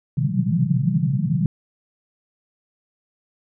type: band-pass noise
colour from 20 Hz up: pink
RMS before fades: -20 dBFS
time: 0.17-1.46 s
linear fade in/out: 2 ms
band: 120 to 200 Hz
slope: 96 dB/octave
effects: none